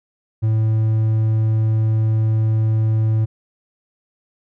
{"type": "tone", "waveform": "triangle", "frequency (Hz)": 110, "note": "A2", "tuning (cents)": 0, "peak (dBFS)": -12, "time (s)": [0.42, 3.26], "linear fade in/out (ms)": 20, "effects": []}